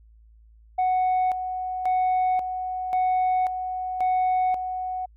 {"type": "tone with tremolo", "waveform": "sine", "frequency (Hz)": 740, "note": "F#5", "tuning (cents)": 0, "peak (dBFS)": -17, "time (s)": [0.78, 5.06], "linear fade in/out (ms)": 10, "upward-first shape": "square", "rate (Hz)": 0.93, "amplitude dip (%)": 65, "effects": ["tanh soft clip ceiling -18 dBFS", "added 55 Hz sine -50 dBFS peak until 5.16 s"]}